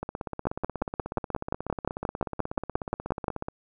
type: two click trains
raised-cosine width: 1 ms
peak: -11 / -18 dBFS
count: 17 / 58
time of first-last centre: 0.47-3.282 / 0.03-3.485 s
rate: 5.69 / 16.5 Hz
effects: none